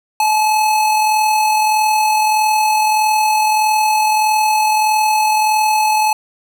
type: tone with amplitude modulation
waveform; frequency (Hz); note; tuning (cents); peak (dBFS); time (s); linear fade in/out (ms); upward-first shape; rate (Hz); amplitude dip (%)
square; 860; A5; -40; -11; 0.2-6.13; 2; sine; 41.6; 30
effects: none